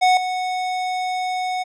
square tone with level steps, 737 Hz, F#5, 7 cents flat, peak -13 / -22 dBFS, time 0.01-1.64 s, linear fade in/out 20 ms, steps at 0.17 s, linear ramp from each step 2 ms, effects low-pass 6000 Hz 12 dB/octave

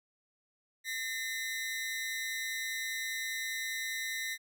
sawtooth ring-modulated tone, 1935 Hz, B6, 36 cents flat, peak -28 dBFS, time 0.84-4.38 s, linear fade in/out 50 ms, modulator 115 Hz, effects none

